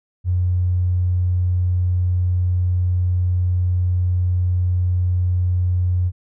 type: tone with tanh clipping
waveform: triangle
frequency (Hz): 90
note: F#2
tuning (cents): -47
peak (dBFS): -15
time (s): 0.24-6.12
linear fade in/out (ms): 50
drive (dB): 3
effects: none